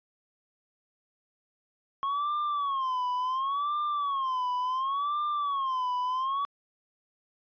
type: tone with vibrato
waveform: triangle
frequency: 1088 Hz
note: C#6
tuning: 33 cents flat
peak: -25 dBFS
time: 2.03-6.45 s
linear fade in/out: 0 ms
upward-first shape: sine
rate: 0.7 Hz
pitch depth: 160 cents each way
effects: resampled to 11025 Hz